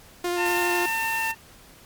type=tone with vibrato; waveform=sawtooth; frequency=351.8 Hz; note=F4; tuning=13 cents sharp; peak=-20 dBFS; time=0.24-0.86 s; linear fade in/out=5 ms; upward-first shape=triangle; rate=12 Hz; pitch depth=13 cents each way
type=harmonic tone; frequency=901 Hz; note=A5; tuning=41 cents sharp; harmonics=1 / 2 / 3; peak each=-28 / -28 / -28 dBFS; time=0.36-1.35 s; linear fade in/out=50 ms
type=noise; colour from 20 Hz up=white; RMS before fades=-35 dBFS; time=0.45-1.32 s; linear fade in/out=10 ms
effects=pink hiss -50 dBFS RMS until 1.85 s + MP3 96 kbps